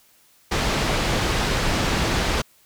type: low-pass noise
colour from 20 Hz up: pink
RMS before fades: -22 dBFS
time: 0.51-2.42 s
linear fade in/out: 10 ms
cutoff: 5400 Hz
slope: 12 dB/octave
effects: white hiss -57 dBFS RMS until 2.65 s